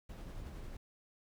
brown noise with tremolo, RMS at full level -45 dBFS, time 0.09-0.77 s, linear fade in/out 5 ms, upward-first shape sine, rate 11 Hz, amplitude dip 25%, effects none

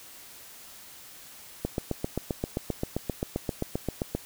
click train, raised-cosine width 2 ms, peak -14 dBFS, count 20, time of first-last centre 1.65-4.15 s, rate 7.6 Hz, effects white hiss -48 dBFS RMS until 4.25 s

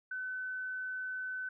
sine tone, 1513 Hz, F#6, 38 cents sharp, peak -36 dBFS, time 0.11-1.49 s, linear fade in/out 5 ms, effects none

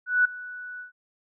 sine tone with ADSR envelope, 1480 Hz, F#6, in tune, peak -15 dBFS, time 0.06-0.92 s, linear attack 190 ms, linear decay 6 ms, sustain -20 dB, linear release 120 ms, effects none

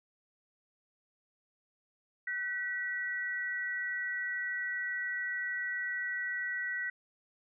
sine tone pair together, 1510.8 / 1938 Hz, F#6 / B6, +36 / -33 cents, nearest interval major third, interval 431 cents, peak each -38 / -34 dBFS, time 2.27-6.9 s, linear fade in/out 5 ms, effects none

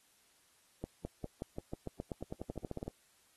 accelerating click train, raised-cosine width 2 ms, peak -26 dBFS, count 19, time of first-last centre 0.84-2.88 s, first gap 210 ms, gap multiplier 0.92, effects white hiss -69 dBFS RMS until 3.36 s + AAC 32 kbps

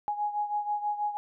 sine beating tone pair, 830.6 / 836.8 Hz, G#5 / G#5, 0 / +13 cents, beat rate 6.2 Hz, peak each -29 / -34 dBFS, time 0.08-1.17 s, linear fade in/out 0 ms, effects none

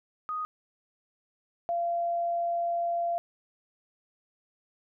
sine tone pair in turn, 1244.5 / 686.8 Hz, D#6 / F5, 0 / -29 cents, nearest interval minor seventh, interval 1029 cents, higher first, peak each -30 / -26 dBFS, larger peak second, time 0.29-0.45 / 1.69-3.18 s, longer second, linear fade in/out 0 ms, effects none

